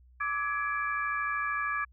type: tone cluster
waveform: sine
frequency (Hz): 1167 / 1280 / 1677 / 2335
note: D6 / D#6 / G#6 / D7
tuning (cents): -11 / +49 / +16 / -11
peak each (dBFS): -32 / -40 / -32 / -38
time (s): 0.2-1.85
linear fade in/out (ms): 10
effects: added 62 Hz sine -55 dBFS peak until 1.92 s